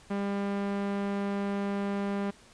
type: tone with low-pass filter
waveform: sawtooth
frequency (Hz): 200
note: G3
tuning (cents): +35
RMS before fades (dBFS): -31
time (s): 0.1-2.31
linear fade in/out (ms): 10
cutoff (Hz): 2300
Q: 0.57
effects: pink hiss -56 dBFS RMS until 2.53 s + resampled to 22050 Hz